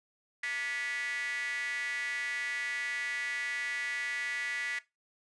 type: tone with high-pass filter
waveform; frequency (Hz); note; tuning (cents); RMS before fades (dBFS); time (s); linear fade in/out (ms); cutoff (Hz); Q
square; 130.81; C3; 0; -35; 0.43-4.79; 5; 1900; 9.7
effects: noise-tail reverb RT60 0.2 s tail -17 dB re dry + resampled to 22050 Hz